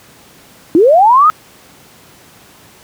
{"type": "linear sweep", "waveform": "sine", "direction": "up", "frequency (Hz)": [299.9, 1296], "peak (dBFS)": -4, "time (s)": [0.75, 1.3], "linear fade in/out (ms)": 0, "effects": ["pink hiss -42 dBFS RMS until 2.83 s", "high-pass 100 Hz 12 dB/octave"]}